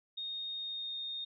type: tone with pitch glide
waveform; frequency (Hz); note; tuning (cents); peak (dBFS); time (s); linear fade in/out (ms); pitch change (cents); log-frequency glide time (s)
sine; 3704 to 3683; A#7 to A#7; -12 to -22; -37; 0.17-1.25; 10; -10; 0.58-0.96
effects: none